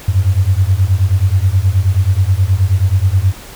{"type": "beating tone pair", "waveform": "sine", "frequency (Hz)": [90.3, 99.7], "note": ["F#2", "G2"], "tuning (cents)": [-42, 30], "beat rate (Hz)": 9.4, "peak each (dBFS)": -12, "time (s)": [0.08, 3.33], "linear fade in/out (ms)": 5, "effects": ["pink hiss -34 dBFS RMS until 3.55 s"]}